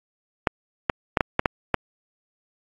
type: clicks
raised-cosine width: 0.5 ms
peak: -3 dBFS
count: 7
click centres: 0.472 / 0.898 / 1.172 / 1.208 / 1.394 / 1.458 / 1.743 s
effects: AAC 32 kbps